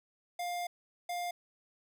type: tone bursts at uneven times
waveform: square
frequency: 704 Hz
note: F5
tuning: 14 cents sharp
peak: -35 dBFS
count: 2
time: 0.39-0.67 / 1.09-1.31 s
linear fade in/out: 5 ms
effects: none